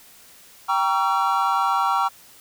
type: chord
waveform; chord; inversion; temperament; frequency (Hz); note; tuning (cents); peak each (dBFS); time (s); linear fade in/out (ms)
triangle; G diminished seventh; none; just; 784 / 940.8 / 1128.9 / 1354.7; G5 / Bb5 / Db6 / Fb6; 0 / +16 / +31 / +47; -22; 0.68-2.09; 20
effects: white hiss -49 dBFS RMS until 2.4 s